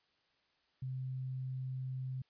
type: tone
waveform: sine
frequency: 130 Hz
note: C3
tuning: 11 cents flat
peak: -37 dBFS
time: 0.82-2.22 s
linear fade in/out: 5 ms
effects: white hiss -75 dBFS RMS until 2.29 s + resampled to 11025 Hz